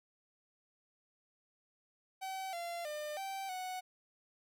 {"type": "tone with pitch steps", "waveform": "45% pulse", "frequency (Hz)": [764, 687, 601, 777, 740], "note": ["G5", "F5", "D5", "G5", "F#5"], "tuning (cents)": [-45, -29, 40, -16, 0], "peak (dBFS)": -39, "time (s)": [2.21, 3.81], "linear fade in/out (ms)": 20, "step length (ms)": 320, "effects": []}